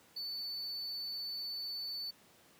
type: tone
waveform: triangle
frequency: 4492 Hz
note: C#8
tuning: 22 cents sharp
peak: -37 dBFS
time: 0.16-2.11 s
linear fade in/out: 10 ms
effects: pink hiss -63 dBFS RMS until 2.59 s + high-pass 150 Hz 12 dB/octave